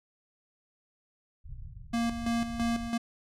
pink low-pass noise, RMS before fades -43 dBFS, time 1.44-2.9 s, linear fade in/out 20 ms, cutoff 140 Hz, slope 48 dB/octave
square tone with tremolo, 233.1 Hz, A#3, in tune, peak -27 dBFS, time 1.93-2.98 s, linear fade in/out 10 ms, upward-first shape square, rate 3 Hz, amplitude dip 60%
effects low-pass 9000 Hz 12 dB/octave

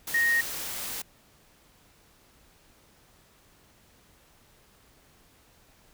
sine tone in noise, 1864.7 Hz, A#6, in tune, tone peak -21 dBFS, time 0.14-0.41 s, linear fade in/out 5 ms, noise white, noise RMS -35 dBFS, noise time 0.07-1.02 s, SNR +11 dB, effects pink hiss -60 dBFS RMS until 5.93 s

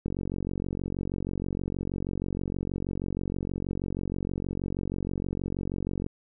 click train, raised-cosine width 3 ms, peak -18 dBFS, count 279, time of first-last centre 0.06-6.064 s, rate 46.3 Hz, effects none

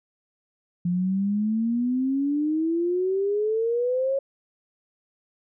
sine exponential sweep, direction up, 173.4 to 552 Hz, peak -21 dBFS, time 0.85-4.19 s, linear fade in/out 5 ms, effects none

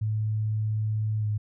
sine tone with pitch glide, 108 to 105.59 Hz, A2 to G#2, -32 to +29 cents, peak -24 dBFS, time 0.01-1.38 s, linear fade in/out 10 ms, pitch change -39 cents, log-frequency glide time 1.19-1.27 s, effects none

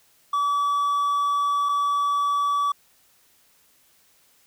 triangle tone pair in turn, 1147 / 1147 Hz, D6 / D6, -41 / -41 cents, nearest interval unison, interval 0 cents, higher neither, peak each -18 dBFS, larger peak neither, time 0.33-1.69 / 1.69-2.72 s, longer first, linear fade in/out 5 ms, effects white hiss -60 dBFS RMS until 4.46 s

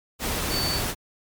sine tone in noise, 4520 Hz, C#8, 33 cents sharp, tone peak -26 dBFS, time 0.49-0.81 s, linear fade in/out 50 ms, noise pink, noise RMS -27 dBFS, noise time 0.19-0.95 s, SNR -2 dB, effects MP3 96 kbps

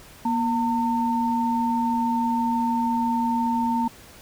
sine tone pair together, 238.3 / 906.5 Hz, A#3 / A#5, +38 / -49 cents, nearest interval octave + major seventh, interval 2313 cents, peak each -23 dBFS, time 0.25-3.88 s, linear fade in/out 5 ms, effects pink hiss -47 dBFS RMS until 4.21 s

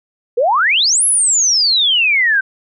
sine exponential two-way sweep, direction up then down, 447.7 to 11175 to 1522 Hz, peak -10 dBFS, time 0.37-2.41 s, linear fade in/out 10 ms, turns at 1.05 s, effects none

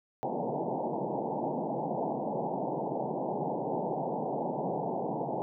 white band-pass noise, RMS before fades -33 dBFS, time 0.23-5.42 s, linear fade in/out 0 ms, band 130 to 910 Hz, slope 96 dB/octave, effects none

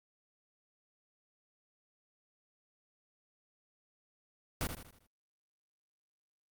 pink noise with echo, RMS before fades -34 dBFS, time 4.61-4.67 s, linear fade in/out 0 ms, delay 79 ms, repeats 5, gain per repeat -7 dB, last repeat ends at 5.065 s, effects Opus 48 kbps

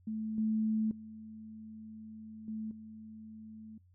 sine tone with level steps, 218.3 Hz, A3, 13 cents flat, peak -34 / -28 / -45 / -36 / -46 dBFS, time 0.07-3.78 s, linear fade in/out 5 ms, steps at 0.38 / 0.91 / 2.48 / 2.71 s, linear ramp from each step 2 ms, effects noise-tail reverb RT60 0.1 s tail -18 dB re dry + added 90 Hz sine -61 dBFS peak until 3.94 s

